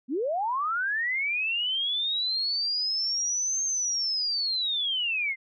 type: linear two-way sweep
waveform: sine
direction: up then down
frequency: 224.3 to 6410 to 2054 Hz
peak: -25 dBFS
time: 0.08-5.36 s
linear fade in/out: 50 ms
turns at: 3.64 s
effects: none